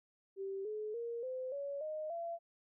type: tone with pitch steps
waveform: sine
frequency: 389.3 / 427 / 468.3 / 513.7 / 563.4 / 618 / 677.8 Hz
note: G4 / G#4 / A#4 / C5 / C#5 / D#5 / E5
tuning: -12 / +48 / +8 / -32 / +28 / -12 / +48 cents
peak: -38 dBFS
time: 0.36-2.39 s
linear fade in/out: 50 ms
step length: 290 ms
effects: none